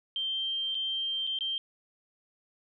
sine tone with dropouts, 3151 Hz, G7, 8 cents sharp, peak -29 dBFS, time 0.16-1.58 s, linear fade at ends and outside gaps 1 ms, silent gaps 0.746-0.751 / 1.268-1.273 / 1.388-1.408 s, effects none

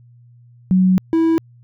sine / triangle tone pair in turn, 185.8 / 326.9 Hz, F#3 / E4, +7 / -14 cents, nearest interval minor seventh, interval 979 cents, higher second, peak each -10 / -10 dBFS, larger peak neither, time 0.71-0.98 / 1.13-1.38 s, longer first, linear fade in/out 0 ms, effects added 120 Hz sine -44 dBFS peak until 1.63 s

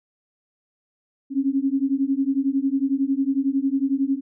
sine beating tone pair, 267.1 / 278.1 Hz, C4 / C#4, +36 / +6 cents, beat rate 11 Hz, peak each -22 dBFS, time 1.3-4.21 s, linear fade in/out 50 ms, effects none

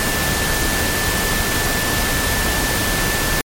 sine tone in noise, 1760 Hz, A6, in tune, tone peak -24 dBFS, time 0-3.41 s, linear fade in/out 0 ms, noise pink, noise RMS -19 dBFS, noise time 0-3.41 s, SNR -8 dB, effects MP3 64 kbps

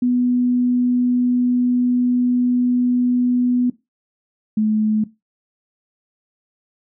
sine tone pair in turn, 246.9 / 215.3 Hz, B3 / A3, 0 / -37 cents, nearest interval major second, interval 237 cents, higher first, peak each -14 dBFS, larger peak neither, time 0.02-3.7 / 4.57-5.04 s, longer first, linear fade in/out 5 ms, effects noise-tail reverb RT60 0.2 s tail -17 dB re dry

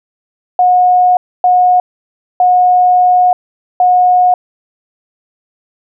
sine tone bursts at uneven times, 725 Hz, F#5, 35 cents flat, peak -5 dBFS, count 4, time 0.59-1.17 / 1.44-1.8 / 2.4-3.33 / 3.8-4.34 s, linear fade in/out 2 ms, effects none

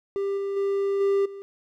triangle tone with level steps, 396.2 Hz, G4, 18 cents sharp, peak -22 / -24 / -20 / -17 / -34 dBFS, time 0.16-1.42 s, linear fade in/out 0 ms, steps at 0.37 / 0.56 / 1 / 1.25 s, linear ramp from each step 10 ms, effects none

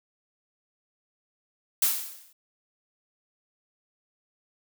blue noise with exponential decay, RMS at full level -20 dBFS, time 1.82-2.33 s, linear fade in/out 5 ms, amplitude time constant 110 ms, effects none

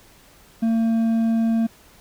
triangle tone with hard clipping, 226.7 Hz, A#3, 48 cents flat, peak -18 dBFS, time 0.62-1.67 s, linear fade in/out 10 ms, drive 7 dB, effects pink hiss -51 dBFS RMS until 2 s

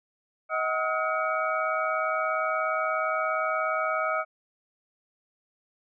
sine tone cluster, 633 / 750 / 1274 / 1434 / 2255 Hz, D#5 / F#5 / D#6 / F6 / C#7, +30 / +23 / +41 / +45 / +29 cents, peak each -29 / -36 / -28 / -33 / -35 dBFS, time 0.49-4.25 s, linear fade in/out 50 ms, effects none

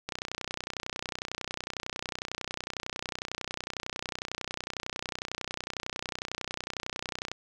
click train, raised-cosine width 0.2 ms, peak -16 dBFS, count 225, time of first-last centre 0.09-7.316 s, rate 31 Hz, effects none

